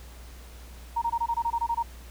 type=tone bursts; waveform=sine; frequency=932.3 Hz; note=A#5; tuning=in tune; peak=-23 dBFS; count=11; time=0.96-1.829 s; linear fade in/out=10 ms; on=59 ms; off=22 ms; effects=added 60 Hz sine -43 dBFS peak until 2.1 s + pink hiss -51 dBFS RMS until 2.1 s